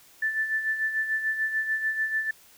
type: tone with tremolo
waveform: sine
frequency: 1760 Hz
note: A6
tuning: in tune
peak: -22 dBFS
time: 0.22-2.31 s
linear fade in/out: 5 ms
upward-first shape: sine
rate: 6.8 Hz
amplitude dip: 60%
effects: white hiss -55 dBFS RMS until 2.57 s